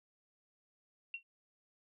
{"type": "tone with exponential decay", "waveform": "sine", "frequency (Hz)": 2737, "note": "F7", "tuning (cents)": -36, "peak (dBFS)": -35, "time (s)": [1.14, 1.23], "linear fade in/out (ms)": 2, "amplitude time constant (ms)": 19, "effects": []}